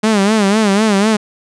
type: tone with vibrato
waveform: sawtooth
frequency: 207.7 Hz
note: G#3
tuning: in tune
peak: -6 dBFS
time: 0.03-1.17 s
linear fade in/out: 10 ms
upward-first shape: sine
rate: 4 Hz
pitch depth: 120 cents each way
effects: resampled to 22050 Hz